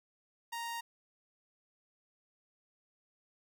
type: tone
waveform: sawtooth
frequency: 932.3 Hz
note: A#5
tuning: in tune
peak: -34 dBFS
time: 0.52-0.81 s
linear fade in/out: 10 ms
effects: none